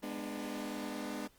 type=chord; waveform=sawtooth; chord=G# diminished; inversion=none; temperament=just; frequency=207.7 / 249.2 / 299 Hz; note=G#3 / B3 / D4; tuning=0 / +16 / +31 cents; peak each=-39 / -39 / -38 dBFS; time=0.02-1.28 s; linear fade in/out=20 ms; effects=pink hiss -66 dBFS RMS until 1.38 s + Opus 24 kbps